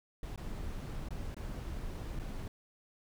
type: noise with dropouts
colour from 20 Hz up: brown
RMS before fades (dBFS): -40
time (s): 0.23-2.48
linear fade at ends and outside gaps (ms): 2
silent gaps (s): 0.36-0.376 / 1.087-1.106 / 1.345-1.366 / 2.191-2.196
effects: none